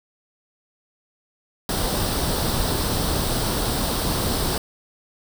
pink noise with comb filter, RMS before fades -23 dBFS, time 1.69-4.58 s, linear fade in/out 2 ms, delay 0.22 ms, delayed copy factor +0.55, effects none

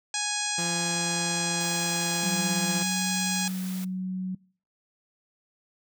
harmonic tone, 830.6 Hz, G#5, in tune, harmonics 1 / 2 / 3 / 4 / 5 / 6 / 7 / 8 / 9 / 10, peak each -36 / -36 / -36 / -36 / -36 / -36 / -36 / -36 / -36 / -36 dBFS, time 0.14-3.48 s, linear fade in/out 2 ms
sawtooth tone, 172 Hz, F3, 26 cents flat, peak -27 dBFS, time 0.58-2.83 s, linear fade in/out 5 ms
white high-pass noise, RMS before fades -42 dBFS, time 1.6-3.85 s, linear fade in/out 10 ms, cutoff 280 Hz, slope 24 dB/octave
sine tone with pitch glide, 188.6 to 185.79 Hz, F#3 to F#3, +33 to +7 cents, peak -28 dBFS, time 2.23-4.35 s, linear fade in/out 5 ms, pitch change -26 cents, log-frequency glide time 2.63-2.93 s
effects noise-tail reverb RT60 0.5 s tail -25 dB re dry

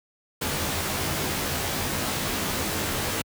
pink noise with comb filter, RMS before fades -27 dBFS, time 0.41-3.22 s, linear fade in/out 10 ms, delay 17 ms, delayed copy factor -0.95, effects high-pass 60 Hz 12 dB/octave

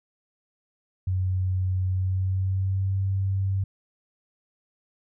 sine tone with pitch glide, 92.9 to 96.68 Hz, F#2 to G2, +7 to -23 cents, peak -22 dBFS, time 1.07-3.64 s, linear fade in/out 5 ms, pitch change +70 cents, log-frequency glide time 1.87-2.97 s, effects none

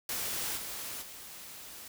white noise with level steps, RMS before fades -35 / -40 / -47 dBFS, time 0.09-1.88 s, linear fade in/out 2 ms, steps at 0.56 / 1.01 s, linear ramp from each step 20 ms, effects none

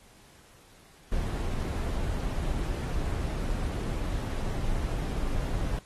brown noise, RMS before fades -30 dBFS, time 1.12-5.79 s, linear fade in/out 2 ms, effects pink hiss -57 dBFS RMS until 5.85 s + AAC 32 kbps

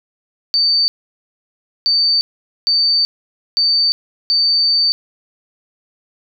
sine tone bursts at uneven times, 4582 Hz, D8, 44 cents flat, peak -11 dBFS, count 5, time 0.54-0.88 / 1.86-2.21 / 2.67-3.05 / 3.57-3.92 / 4.3-4.92 s, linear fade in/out 0 ms, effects none

